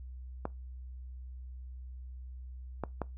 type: clicks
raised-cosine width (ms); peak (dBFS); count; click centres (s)
1; -19; 3; 0.454 / 2.837 / 3.017
effects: noise-tail reverb RT60 0.2 s tail -22 dB re dry + added 63 Hz sine -42 dBFS peak until 3.17 s